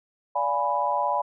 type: chord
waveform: sine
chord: D diminished seventh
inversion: none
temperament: equal with one note detuned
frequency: 581.6 / 698.5 / 830.6 / 987.8 Hz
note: D5 / F5 / Ab5 / Cb6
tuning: -17 / 0 / 0 / 0 cents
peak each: -29 / -31 / -27 / -25 dBFS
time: 0.35-1.22 s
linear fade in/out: 10 ms
effects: none

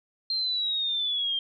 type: linear sweep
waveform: sine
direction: down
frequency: 4188 to 3172 Hz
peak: -25 dBFS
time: 0.3-1.39 s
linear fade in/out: 2 ms
effects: none

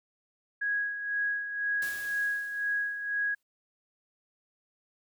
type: tone with tremolo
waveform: sine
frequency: 1656 Hz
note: G#6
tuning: 5 cents flat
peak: -26 dBFS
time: 0.61-3.35 s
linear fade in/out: 10 ms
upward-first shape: sine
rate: 2 Hz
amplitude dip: 60%
type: noise with exponential decay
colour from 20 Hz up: white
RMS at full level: -41 dBFS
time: 1.82-3.43 s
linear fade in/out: 2 ms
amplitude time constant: 350 ms
effects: none

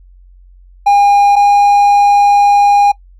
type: tone pair in turn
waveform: triangle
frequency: 810 / 813.1 Hz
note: G#5 / G#5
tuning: -43 / -37 cents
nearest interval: unison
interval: 6 cents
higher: second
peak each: -3 dBFS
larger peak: neither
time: 0.86-1.36 / 1.36-2.92 s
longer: second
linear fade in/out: 10 ms
effects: noise-tail reverb RT60 0.1 s tail -20 dB re dry + added 45 Hz sine -38 dBFS peak until 3.19 s

